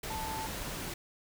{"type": "tone in noise", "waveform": "sine", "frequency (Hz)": 881, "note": "A5", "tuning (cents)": 2, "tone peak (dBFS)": -37, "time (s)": [0.1, 0.47], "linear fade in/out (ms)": 5, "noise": "pink", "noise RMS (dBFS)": -39, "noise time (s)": [0.03, 0.94], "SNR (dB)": -1, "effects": []}